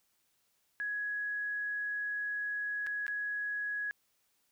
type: tone with dropouts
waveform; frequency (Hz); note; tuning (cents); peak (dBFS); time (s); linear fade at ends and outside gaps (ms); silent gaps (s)
sine; 1672; G#6; +11; -33; 0.8-3.91; 0; 2.865-2.869 / 3.066-3.08
effects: white hiss -75 dBFS RMS until 4.51 s